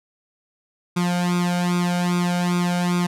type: tone with flanger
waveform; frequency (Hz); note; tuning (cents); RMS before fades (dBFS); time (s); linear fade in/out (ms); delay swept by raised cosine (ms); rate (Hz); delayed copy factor
sawtooth; 176.6; F3; +20; -21; 0.96-3.07; 10; 0.83 to 1.35; 2.5; +0.9
effects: low-pass 11000 Hz 12 dB/octave